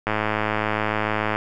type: click train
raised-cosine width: 0.5 ms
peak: -7 dBFS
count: 139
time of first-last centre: 0.07-1.36 s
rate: 107 Hz
effects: none